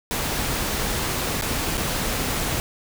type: noise with dropouts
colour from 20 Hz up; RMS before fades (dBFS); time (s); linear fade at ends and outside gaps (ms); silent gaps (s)
pink; -25; 0.11-2.6; 0; 1.412-1.422 / 1.772-1.777
effects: none